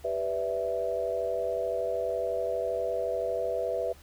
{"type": "chord", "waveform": "sine", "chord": "E minor seventh", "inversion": "first", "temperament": "equal", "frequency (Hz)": [392, 493.9, 587.3, 659.3], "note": ["G4", "B4", "D5", "E5"], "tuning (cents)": [0, 0, 0, 0], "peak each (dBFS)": [-37, -31, -36, -31], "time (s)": [0.04, 3.93], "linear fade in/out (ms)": 10, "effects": ["added 73 Hz sine -52 dBFS peak until 4.02 s", "pink hiss -56 dBFS RMS until 4.02 s"]}